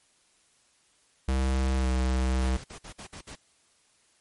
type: tone with pitch glide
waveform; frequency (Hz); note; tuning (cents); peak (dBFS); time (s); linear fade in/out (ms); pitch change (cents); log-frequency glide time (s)
square; 65.7 to 64.24; C2 to C2; +8 to -31; -24; 1.28-2.57; 5; -39; 1.76-1.88
type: noise bursts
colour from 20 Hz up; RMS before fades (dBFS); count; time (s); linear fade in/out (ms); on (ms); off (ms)
pink; -43; 7; 2.41-3.357; 10; 89; 54
effects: white hiss -65 dBFS RMS until 4.2 s + MP3 48 kbps